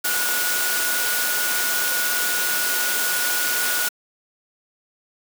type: tone in noise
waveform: sine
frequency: 1456 Hz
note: F#6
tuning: 28 cents flat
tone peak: -25 dBFS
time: 0.04-3.89 s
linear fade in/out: 10 ms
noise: white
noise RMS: -23 dBFS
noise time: 0.04-3.89 s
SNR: -5 dB
effects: high-pass 300 Hz 12 dB/octave